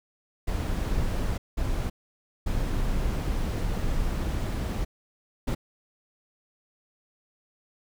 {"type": "noise bursts at uneven times", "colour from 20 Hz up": "brown", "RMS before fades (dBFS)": -27, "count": 4, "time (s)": [[0.47, 1.38], [1.57, 1.9], [2.46, 4.85], [5.47, 5.55]], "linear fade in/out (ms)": 10, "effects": []}